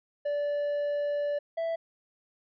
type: tone pair in turn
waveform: triangle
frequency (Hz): 581 / 661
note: D5 / E5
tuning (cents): -19 / +5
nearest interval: major second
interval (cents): 224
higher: second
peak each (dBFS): -25 / -26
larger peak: first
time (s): 0.25-1.39 / 1.57-1.76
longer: first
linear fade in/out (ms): 10
effects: resampled to 11025 Hz